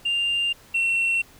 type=tone pair in turn; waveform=sine; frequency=2794 / 2716 Hz; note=F7 / F7; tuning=0 / -49 cents; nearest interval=unison; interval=49 cents; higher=first; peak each=-19 / -17 dBFS; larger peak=second; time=0.05-0.53 / 0.74-1.22 s; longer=neither; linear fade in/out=10 ms; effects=tanh soft clip ceiling -18 dBFS + pink hiss -51 dBFS RMS until 1.39 s